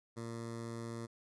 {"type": "tone with notch filter", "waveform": "15% pulse", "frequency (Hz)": 115.8, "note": "A#2", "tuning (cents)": -11, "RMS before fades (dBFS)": -43, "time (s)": [0.16, 1.07], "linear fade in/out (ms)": 20, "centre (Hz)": 2800, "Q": 1.3, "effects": ["resampled to 24000 Hz"]}